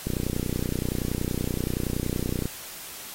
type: click train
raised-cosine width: 3 ms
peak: -14 dBFS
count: 74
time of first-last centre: 0.07-2.456 s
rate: 30.6 Hz
effects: white hiss -40 dBFS RMS until 3.14 s + AAC 48 kbps